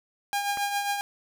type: tone with tremolo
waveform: sawtooth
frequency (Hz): 809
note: G#5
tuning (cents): -46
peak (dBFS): -20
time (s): 0.33-1.01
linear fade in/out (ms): 0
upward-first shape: triangle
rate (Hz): 7.4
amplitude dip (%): 55
type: click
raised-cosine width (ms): 0.5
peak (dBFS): -22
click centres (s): 0.573
effects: none